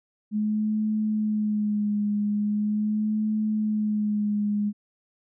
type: tone with vibrato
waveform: sine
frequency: 211 Hz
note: G#3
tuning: 28 cents sharp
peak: -22 dBFS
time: 0.31-4.73 s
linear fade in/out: 50 ms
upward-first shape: sine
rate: 0.41 Hz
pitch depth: 33 cents each way
effects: none